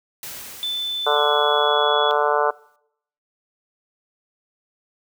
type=noise with exponential decay; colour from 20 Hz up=white; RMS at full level=-33 dBFS; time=0.23-2.76 s; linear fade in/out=1 ms; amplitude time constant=550 ms
type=tone with pitch glide; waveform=sine; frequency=3520 to 3400 Hz; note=A7 to G#7; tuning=0 to +40 cents; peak=-22 dBFS; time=0.63-2.11 s; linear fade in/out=0 ms; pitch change=-60 cents; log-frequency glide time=1.12-1.21 s
type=harmonic tone; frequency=147.4 Hz; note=D3; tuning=7 cents sharp; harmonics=3 / 4 / 5 / 6 / 7 / 8 / 9 / 10; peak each=-22 / -23 / -24 / -25 / -25 / -26 / -27 / -27 dBFS; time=1.06-2.51 s; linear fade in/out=10 ms
effects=noise-tail reverb RT60 0.7 s tail -22 dB re dry